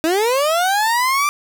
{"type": "linear sweep", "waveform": "30% pulse", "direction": "up", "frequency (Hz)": [307.8, 1189], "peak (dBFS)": -12, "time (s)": [0.04, 1.29], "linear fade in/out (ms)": 0, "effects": []}